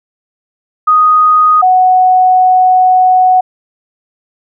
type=tone pair in turn; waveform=sine; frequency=1244.5 / 740 Hz; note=D#6 / F#5; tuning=0 / 0 cents; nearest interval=major sixth; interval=900 cents; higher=first; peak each=-4 dBFS; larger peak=neither; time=0.87-1.62 / 1.62-3.41 s; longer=second; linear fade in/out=10 ms; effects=none